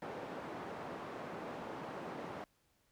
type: band-pass noise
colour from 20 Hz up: white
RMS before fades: -45 dBFS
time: 0.02-2.44 s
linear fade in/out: 0 ms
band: 150 to 850 Hz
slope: 12 dB/octave
effects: pink hiss -75 dBFS RMS until 2.91 s